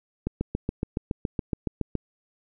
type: click train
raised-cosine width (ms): 3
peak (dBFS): -13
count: 13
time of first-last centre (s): 0.27-1.953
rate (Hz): 7.13
effects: none